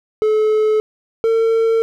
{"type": "tone pair in turn", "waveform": "triangle", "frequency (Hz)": [431.1, 452.3], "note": ["A4", "A4"], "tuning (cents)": [-35, 48], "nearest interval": "minor second", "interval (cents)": 83, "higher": "second", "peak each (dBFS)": -10, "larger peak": "neither", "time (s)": [[0.22, 0.8], [1.24, 1.82]], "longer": "neither", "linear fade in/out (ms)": 0, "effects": []}